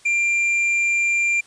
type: tone with tanh clipping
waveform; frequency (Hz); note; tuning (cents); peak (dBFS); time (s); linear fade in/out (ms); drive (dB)
sine; 2380; D7; +22; -18; 0.05-1.41; 10; 6
effects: white hiss -51 dBFS RMS until 1.46 s + resampled to 22050 Hz